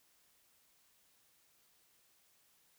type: silence
effects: white hiss -71 dBFS RMS until 2.78 s